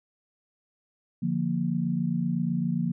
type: chord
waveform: sine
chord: Bb major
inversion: first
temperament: equal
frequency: 146.83 / 174.61 / 233.1 Hz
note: D3 / F3 / Bb3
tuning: 0 / 0 / 0 cents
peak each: -31 / -27 / -29 dBFS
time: 1.22-2.92 s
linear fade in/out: 10 ms
effects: none